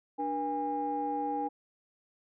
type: tone cluster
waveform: sine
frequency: 293.7 / 478.3 / 815 Hz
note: D4 / A#4 / G#5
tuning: 0 / +44 / -33 cents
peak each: -35 / -38 / -31 dBFS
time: 0.18-1.49 s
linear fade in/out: 20 ms
effects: tanh soft clip ceiling -22 dBFS